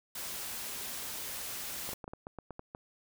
white noise, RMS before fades -40 dBFS, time 0.15-1.94 s, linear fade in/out 5 ms
clicks, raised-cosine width 1 ms, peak -28 dBFS, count 10, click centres 1.891 / 1.932 / 2.042 / 2.079 / 2.135 / 2.269 / 2.387 / 2.507 / 2.594 / 2.749 s
effects none

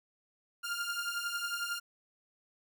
sawtooth beating tone pair, 1396.9 / 1407.9 Hz, F6 / F6, 0 / +14 cents, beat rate 11 Hz, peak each -34 / -33 dBFS, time 0.63-1.8 s, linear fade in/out 20 ms, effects none

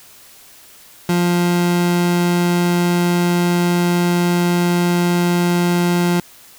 30% pulse tone, 175.1 Hz, F3, 5 cents sharp, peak -11 dBFS, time 1.09-6.2 s, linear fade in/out 2 ms, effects white hiss -44 dBFS RMS until 6.58 s

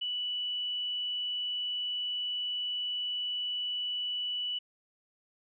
sine tone, 2960 Hz, F#7, in tune, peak -31 dBFS, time 0.01-4.59 s, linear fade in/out 10 ms, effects none

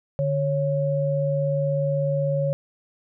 sine tone pair together, 147.3 / 552 Hz, D3 / C#5, +6 / -7 cents, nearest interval octave + major seventh, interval 2287 cents, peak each -23 / -23 dBFS, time 0.19-2.53 s, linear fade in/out 0 ms, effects none

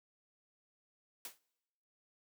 white noise with exponential decay, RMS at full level -41 dBFS, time 1.25-1.39 s, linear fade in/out 2 ms, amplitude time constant 30 ms, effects noise-tail reverb RT60 1.0 s tail -25 dB re dry + high-pass 200 Hz 12 dB/octave

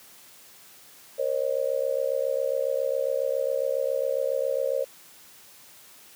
sine tone with amplitude modulation, 539 Hz, C#5, 49 cents flat, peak -19 dBFS, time 1.18-4.85 s, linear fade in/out 20 ms, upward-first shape sine, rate 67.3 Hz, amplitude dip 100%, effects white hiss -51 dBFS RMS until 6.15 s + high-pass 100 Hz 12 dB/octave

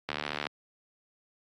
click train, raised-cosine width 0.3 ms, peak -15 dBFS, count 29, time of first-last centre 0.09-0.468 s, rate 74.1 Hz, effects high-pass 150 Hz 12 dB/octave + AAC 48 kbps

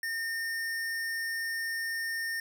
square tone, 1822 Hz, A#6, 40 cents flat, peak -32 dBFS, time 0.03-2.4 s, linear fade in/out 2 ms, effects none

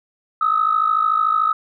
sine tone pair together, 1246.5 / 1300 Hz, D#6 / E6, +3 / -24 cents, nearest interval minor second, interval 73 cents, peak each -17 dBFS, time 0.41-1.53 s, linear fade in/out 5 ms, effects tanh soft clip ceiling -7 dBFS

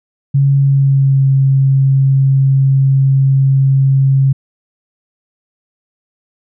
sine tone with pitch glide, 138.59 to 135.42 Hz, C#3 to C#3, 0 to -40 cents, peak -7 dBFS, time 0.34-4.33 s, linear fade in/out 10 ms, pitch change -40 cents, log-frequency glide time 0.56-1.27 s, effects none

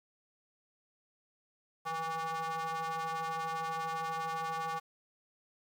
square ring-modulated tone, 163.7 Hz, E3, 12 cents flat, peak -32 dBFS, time 1.85-4.8 s, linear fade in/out 20 ms, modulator 976 Hz, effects low-pass 8000 Hz 12 dB/octave + 10-bit

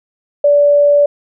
sine tone, 579 Hz, D5, 25 cents flat, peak -6 dBFS, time 0.44-1.06 s, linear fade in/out 5 ms, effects none

